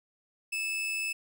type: tone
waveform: 40% pulse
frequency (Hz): 2617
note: E7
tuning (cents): -13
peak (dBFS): -29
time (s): 0.52-1.13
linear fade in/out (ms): 10
effects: none